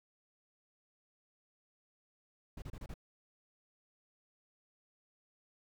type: noise bursts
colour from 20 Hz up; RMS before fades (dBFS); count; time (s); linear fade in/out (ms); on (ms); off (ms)
brown; -44; 5; 2.57-2.941; 5; 51; 29
effects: none